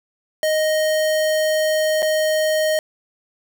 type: tone with dropouts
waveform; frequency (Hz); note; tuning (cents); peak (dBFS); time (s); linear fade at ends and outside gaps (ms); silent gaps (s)
square; 622.3; D#5; 0; -17; 0.43-2.79; 1; 2.022-2.027
effects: none